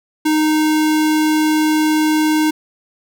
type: tone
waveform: square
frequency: 309.1 Hz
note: D#4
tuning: 11 cents flat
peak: -13 dBFS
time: 0.25-2.51 s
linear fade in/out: 10 ms
effects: none